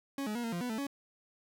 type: tone with pitch steps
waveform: 40% pulse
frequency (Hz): 276.2 / 211.8 / 239.2 / 229.3 / 173.4 / 247.2 / 220.5 / 279.9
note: C#4 / G#3 / A#3 / A#3 / F3 / B3 / A3 / C#4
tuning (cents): -6 / +34 / +45 / -28 / -12 / +2 / +4 / +17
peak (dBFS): -33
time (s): 0.18-0.868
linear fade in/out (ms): 2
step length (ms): 86
effects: none